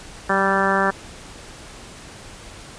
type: harmonic tone with a mistuned harmonic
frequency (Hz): 194.8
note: G3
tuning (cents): -11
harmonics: 1 / 2 / 3 / 4 / 5 / 6 / 7 / 8 / 9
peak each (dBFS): -25 / -25 / -25 / -25 / -25 / -25 / -25 / -25 / -25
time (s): 0.29-0.91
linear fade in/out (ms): 10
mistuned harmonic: 1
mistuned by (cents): -23
effects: pink hiss -40 dBFS RMS until 2.78 s + resampled to 22050 Hz